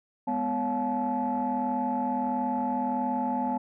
sine tone cluster, 208.4 / 249.9 / 556 / 705 / 863 Hz, G#3 / B3 / C#5 / F5 / A5, +6 / +21 / +5 / +16 / -34 cents, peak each -35 / -29 / -37 / -36 / -28 dBFS, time 0.27-3.58 s, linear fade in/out 10 ms, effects tanh soft clip ceiling -18 dBFS

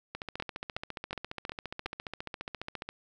two click trains, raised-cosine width 0.3 ms, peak -21 / -18 dBFS, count 41 / 5, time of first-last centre 0.15-2.89 / 0.4-1.86 s, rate 14.6 / 2.74 Hz, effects none

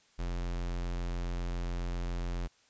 square tone, 43.65 Hz, F1, in tune, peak -33 dBFS, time 0.18-2.48 s, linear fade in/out 20 ms, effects white hiss -66 dBFS RMS until 2.69 s + resampled to 16000 Hz

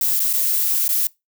violet noise with dropouts, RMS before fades -19 dBFS, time 0.01-1.07 s, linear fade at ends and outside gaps 2 ms, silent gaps 0.196-0.201 / 0.33-0.335 / 0.88-0.89 s, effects noise-tail reverb RT60 0.2 s tail -23 dB re dry

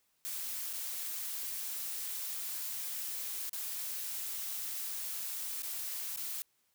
blue noise with dropouts, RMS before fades -39 dBFS, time 0.25-6.42 s, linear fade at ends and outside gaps 0 ms, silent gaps 0.729-0.734 / 3.495-3.531 / 5.621-5.633 / 6.161-6.173 s, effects white hiss -75 dBFS RMS until 6.74 s

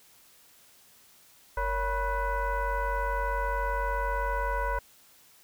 sine tone with frequency modulation, 464.2 Hz, A#4, 7 cents flat, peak -26 dBFS, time 1.57-4.79 s, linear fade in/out 5 ms, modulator 512 Hz, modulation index 2, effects white hiss -58 dBFS RMS until 5.43 s

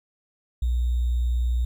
sine tone with sample-and-hold, 60.4 Hz, B1, 38 cents flat, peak -20 dBFS, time 0.62-1.65 s, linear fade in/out 5 ms, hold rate 3675 Hz, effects none

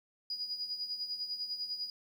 sine tone with tremolo, 4908 Hz, D#8, 25 cents flat, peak -33 dBFS, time 0.3-1.9 s, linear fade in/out 2 ms, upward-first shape sine, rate 10 Hz, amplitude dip 65%, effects 10-bit

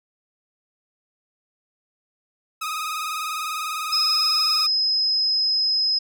sawtooth tone with vibrato, 1254 Hz, D#6, 13 cents sharp, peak -22 dBFS, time 2.61-4.67 s, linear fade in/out 10 ms, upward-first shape sine, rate 20 Hz, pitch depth 63 cents each way
sine tone, 5090 Hz, D#8, 39 cents sharp, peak -18 dBFS, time 3.92-5.99 s, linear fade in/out 10 ms
effects none

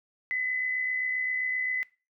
sine tone pair together, 1949.4 / 2017 Hz, B6 / B6, -23 / +36 cents, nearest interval minor second, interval 59 cents, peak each -39 / -27 dBFS, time 0.31-1.83 s, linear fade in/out 0 ms, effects noise-tail reverb RT60 0.3 s tail -20 dB re dry

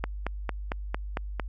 click train, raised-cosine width 0.5 ms, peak -14 dBFS, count 7, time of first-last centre 0.04-1.397 s, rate 4.42 Hz, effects added 50 Hz sine -33 dBFS peak until 1.48 s

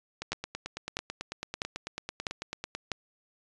two click trains, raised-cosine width 0.2 ms, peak -13 / -18 dBFS, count 5 / 24, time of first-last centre 0.32-2.917 / 0.22-2.75 s, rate 1.54 / 9.09 Hz, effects resampled to 22050 Hz

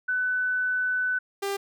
sine / sawtooth tone pair in turn, 1500 / 397.3 Hz, F#6 / G4, +23 / +23 cents, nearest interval octave + major seventh, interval 2300 cents, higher first, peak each -23 dBFS, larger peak neither, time 0.08-1.19 / 1.42-1.57 s, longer first, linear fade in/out 10 ms, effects none

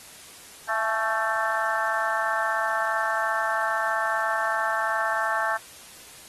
harmonic tone with a mistuned harmonic, 222.4 Hz, A3, 19 cents sharp, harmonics 3 / 4 / 5 / 6 / 7 / 8, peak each -30 / -30 / -30 / -30 / -30 / -30 dBFS, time 0.68-5.58 s, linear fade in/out 20 ms, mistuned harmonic 4, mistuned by -44 cents, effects white hiss -46 dBFS RMS until 6.28 s + AAC 32 kbps

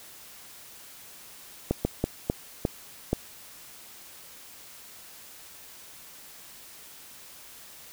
slowing click train, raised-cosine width 2 ms, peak -10 dBFS, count 6, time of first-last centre 1.71-3.13 s, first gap 140 ms, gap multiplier 1.36, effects white hiss -48 dBFS RMS until 7.92 s

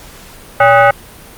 sine tone with frequency modulation, 118.3 Hz, A#2, 26 cents sharp, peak -4 dBFS, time 0.6-0.91 s, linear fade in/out 5 ms, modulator 687 Hz, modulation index 2.2, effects pink hiss -36 dBFS RMS until 1.37 s + Opus 48 kbps

